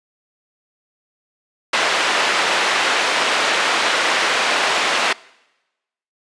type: band-pass noise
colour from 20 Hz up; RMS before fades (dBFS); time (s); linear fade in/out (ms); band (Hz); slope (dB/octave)
white; -18; 1.73-5.13; 5; 440 to 2700; 12
effects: noise-tail reverb RT60 1.0 s tail -23 dB re dry + resampled to 22050 Hz